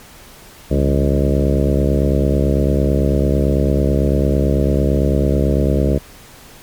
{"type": "harmonic tone with a mistuned harmonic", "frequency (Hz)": 69, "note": "C#2", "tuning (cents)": -7, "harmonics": [1, 2, 3, 4, 5, 6, 7, 8, 9], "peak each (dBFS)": [-16, -19, -21, -22, -23, -24, -24, -25, -26], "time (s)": [0.7, 5.99], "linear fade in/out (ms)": 20, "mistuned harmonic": 2, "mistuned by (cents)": 93, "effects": ["pink hiss -41 dBFS RMS until 6.62 s", "MP3 96 kbps"]}